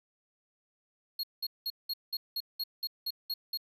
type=tone bursts; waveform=square; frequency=4300 Hz; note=C8; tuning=47 cents sharp; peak=-32 dBFS; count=11; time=1.19-3.574 s; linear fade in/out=5 ms; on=44 ms; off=190 ms; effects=none